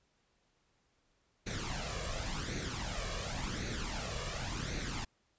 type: noise with flanger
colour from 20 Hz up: pink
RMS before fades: -38 dBFS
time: 1.46-5.05 s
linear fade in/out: 10 ms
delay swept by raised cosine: 0.48 to 1.78 ms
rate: 0.91 Hz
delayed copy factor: +0.65
effects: pink hiss -75 dBFS RMS until 5.38 s + resampled to 16000 Hz